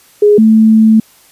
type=tone pair in turn; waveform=sine; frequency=415.3 / 220 Hz; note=G#4 / A3; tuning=0 / 0 cents; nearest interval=major seventh; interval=1100 cents; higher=first; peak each=-3 dBFS; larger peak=neither; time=0.22-0.38 / 0.38-1 s; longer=second; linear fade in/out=5 ms; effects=white hiss -45 dBFS RMS until 1.31 s + resampled to 32000 Hz